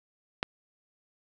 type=click; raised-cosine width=0.3 ms; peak=-11 dBFS; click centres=0.429 s; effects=none